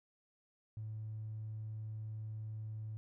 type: tone with tanh clipping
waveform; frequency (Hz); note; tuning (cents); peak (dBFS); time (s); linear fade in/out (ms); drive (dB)
triangle; 108.6; A2; -22; -40; 0.77-2.97; 0; 1
effects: none